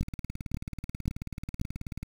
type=two click trains; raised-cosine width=5 ms; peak=-24 / -16 dBFS; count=38 / 4; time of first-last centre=0.03-2.03 / 0.01-1.614 s; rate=18.5 / 1.87 Hz; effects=7-bit